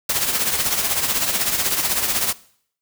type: noise with tremolo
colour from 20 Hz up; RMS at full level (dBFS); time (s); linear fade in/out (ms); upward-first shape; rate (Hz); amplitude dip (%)
white; -18; 0.09-2.33; 5; triangle; 16; 65
effects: noise-tail reverb RT60 0.6 s tail -20 dB re dry